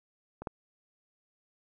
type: clicks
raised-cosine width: 1 ms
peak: -27 / -20 dBFS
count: 2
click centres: 0.42 / 0.472 s
effects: none